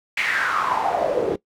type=noise with band-pass filter sweep; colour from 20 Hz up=pink; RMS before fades=-22 dBFS; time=0.17-1.36 s; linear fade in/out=5 ms; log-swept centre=2300 to 380 Hz; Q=6; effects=noise-tail reverb RT60 0.1 s tail -19 dB re dry